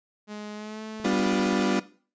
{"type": "tone with pitch glide", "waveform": "sawtooth", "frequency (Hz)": [210, 217.9], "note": ["G#3", "A3"], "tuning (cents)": [19, -17], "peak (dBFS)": -31, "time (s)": [0.27, 1.1], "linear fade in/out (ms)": 50, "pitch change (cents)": 64, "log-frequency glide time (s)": [0.54, 0.82]}
{"type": "click train", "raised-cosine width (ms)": 2, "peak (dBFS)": -30, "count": 10, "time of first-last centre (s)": [1, 1.596], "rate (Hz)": 15.1}
{"type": "chord", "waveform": "35% pulse", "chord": "G dominant seventh", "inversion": "none", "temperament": "equal with one note detuned", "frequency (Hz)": [196, 246.9, 293.7, 353.7], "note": ["G3", "B3", "D4", "F4"], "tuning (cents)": [0, 0, 0, 22], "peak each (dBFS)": -26, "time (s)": [1.04, 1.8], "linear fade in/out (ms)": 10}
{"effects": ["noise-tail reverb RT60 0.4 s tail -17 dB re dry", "resampled to 16000 Hz"]}